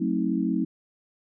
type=chord; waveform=sine; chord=F# diminished seventh; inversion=none; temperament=just; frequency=185 / 222 / 266.4 / 319.7 Hz; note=F#3 / A3 / C4 / Eb4; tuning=0 / +16 / +31 / +47 cents; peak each=-28 dBFS; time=0-0.65 s; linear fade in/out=10 ms; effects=none